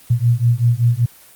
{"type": "beating tone pair", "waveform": "sine", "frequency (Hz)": [116.54, 121.74], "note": ["A#2", "B2"], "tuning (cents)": [0, -24], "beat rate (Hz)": 5.2, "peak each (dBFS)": -15, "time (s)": [0.1, 1.06], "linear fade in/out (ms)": 10, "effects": ["white hiss -45 dBFS RMS until 1.35 s", "Opus 24 kbps"]}